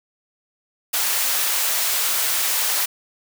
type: high-pass noise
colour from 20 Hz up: white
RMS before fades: -21 dBFS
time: 0.93-2.86 s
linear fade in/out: 10 ms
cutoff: 640 Hz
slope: 12 dB/octave
effects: none